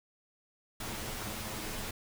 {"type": "noise with comb filter", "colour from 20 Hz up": "pink", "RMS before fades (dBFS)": -39, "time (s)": [0.8, 1.91], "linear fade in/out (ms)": 5, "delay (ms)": 9.3, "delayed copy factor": 0.6, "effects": []}